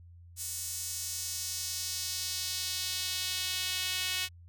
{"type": "tone with high-pass filter sweep", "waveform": "sawtooth", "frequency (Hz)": 368.9, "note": "F#4", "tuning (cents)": -5, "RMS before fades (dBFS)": -35, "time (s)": [0.36, 4.29], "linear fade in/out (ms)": 50, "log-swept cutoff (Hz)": [7700, 2800], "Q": 1.5, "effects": ["added 86 Hz sine -50 dBFS peak until 4.48 s"]}